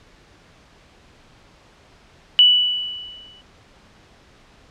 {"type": "tone with exponential decay", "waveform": "sine", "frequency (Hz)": 2960, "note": "F#7", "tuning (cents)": 0, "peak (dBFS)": -6, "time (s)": [2.39, 3.41], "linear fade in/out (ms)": 0, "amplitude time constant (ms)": 220, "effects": ["pink hiss -51 dBFS RMS until 4.7 s", "low-pass 5000 Hz 12 dB/octave"]}